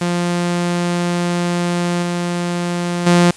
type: tone with level steps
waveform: sawtooth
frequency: 174.61 Hz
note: F3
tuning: in tune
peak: -12 / -14 / -5 dBFS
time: 0.01-3.31 s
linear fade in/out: 5 ms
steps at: 2.02 / 3.06 s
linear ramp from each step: 10 ms
effects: white hiss -39 dBFS RMS until 3.36 s + resampled to 22050 Hz